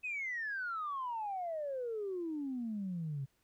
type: exponential sweep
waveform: sine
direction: down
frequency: 2576 to 132 Hz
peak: -35 dBFS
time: 0.03-3.26 s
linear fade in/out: 20 ms
effects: tanh soft clip ceiling -31 dBFS + pink hiss -75 dBFS RMS until 3.43 s